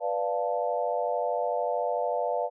sine chord, B half-diminished seventh, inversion none, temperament equal, 493.9 / 587.3 / 698.5 / 880 Hz, B4 / D5 / F5 / A5, 0 / 0 / 0 / 0 cents, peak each -31 / -30 / -30 / -34 dBFS, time 0-2.5 s, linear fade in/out 50 ms, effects none

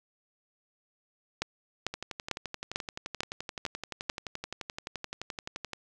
two click trains, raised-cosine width 0.2 ms, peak -12 / -19 dBFS, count 7 / 45, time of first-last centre 1.42-4.099 / 1.94-5.733 s, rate 2.24 / 11.6 Hz, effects none

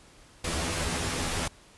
pink noise with comb filter, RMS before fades -30 dBFS, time 0.44-1.48 s, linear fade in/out 5 ms, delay 12 ms, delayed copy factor +0.8, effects pink hiss -55 dBFS RMS until 1.77 s + resampled to 24000 Hz

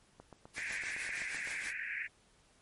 click train, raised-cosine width 1 ms, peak -36 dBFS, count 11, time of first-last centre 0.2-1.474 s, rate 7.85 Hz
white noise with tremolo, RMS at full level -43 dBFS, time 0.53-1.74 s, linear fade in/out 50 ms, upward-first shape triangle, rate 6.4 Hz, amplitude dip 70%
pink band-pass noise, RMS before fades -40 dBFS, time 0.56-2.08 s, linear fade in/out 20 ms, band 1600 to 2500 Hz, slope 96 dB/octave
effects pink hiss -67 dBFS RMS until 2.61 s + MP3 48 kbps

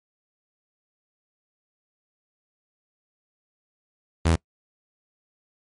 sawtooth tone, 82.41 Hz, E2, in tune, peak -13 dBFS, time 4.25-4.36 s, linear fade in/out 10 ms, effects noise-tail reverb RT60 0.1 s tail -24 dB re dry + MP3 48 kbps

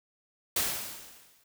white noise with exponential decay, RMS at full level -26 dBFS, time 0.56-1.44 s, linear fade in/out 5 ms, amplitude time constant 190 ms, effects none

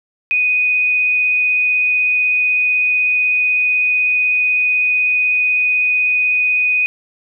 sine tone with vibrato, 2489 Hz, D#7, in tune, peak -12 dBFS, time 0.31-6.86 s, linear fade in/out 0 ms, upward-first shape sine, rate 16 Hz, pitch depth 9 cents each way, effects none

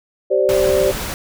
sine chord, G suspended fourth, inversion none, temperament equal with one note detuned, 386.6 / 523.3 / 587.3 Hz, G4 / C5 / D5, -24 / 0 / 0 cents, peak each -17 dBFS, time 0.3-0.92 s, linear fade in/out 20 ms
pink noise, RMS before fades -25 dBFS, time 0.49-1.14 s, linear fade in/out 0 ms
effects none

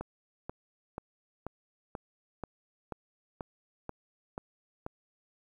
click train, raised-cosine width 1 ms, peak -23 dBFS, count 11, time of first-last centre 0.01-4.864 s, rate 2.06 Hz, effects 10-bit

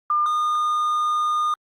sine / triangle tone pair in turn, 1200 / 1219.6 Hz, D6 / D#6, +37 / -35 cents, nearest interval unison, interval 28 cents, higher second, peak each -17 dBFS, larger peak neither, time 0.1-0.26 / 0.26-1.54 s, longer second, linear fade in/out 2 ms, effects Opus 24 kbps

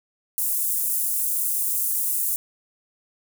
pink high-pass noise, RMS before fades -24 dBFS, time 0.38-2.36 s, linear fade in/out 0 ms, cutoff 9500 Hz, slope 24 dB/octave, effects none

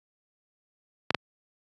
clicks, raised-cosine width 0.3 ms, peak -6 dBFS, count 2, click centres 1.106 / 1.147 s, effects high-pass 100 Hz 12 dB/octave + AAC 64 kbps

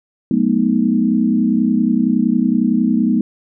sine chord, B dominant seventh, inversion second, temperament equal with one note detuned, 185 / 216.2 / 246.9 / 311.1 Hz, F#3 / A3 / B3 / D#4, 0 / -30 / 0 / 0 cents, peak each -21 / -16 / -16 / -20 dBFS, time 0.31-3.21 s, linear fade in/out 2 ms, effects none

